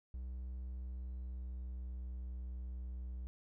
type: tone with pitch glide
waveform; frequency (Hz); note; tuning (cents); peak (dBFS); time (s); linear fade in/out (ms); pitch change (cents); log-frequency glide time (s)
triangle; 62.8 to 62.08; B1 to B1; +30 to +10; -39; 0.14-3.27; 0; -20; 0.75-2.21
effects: none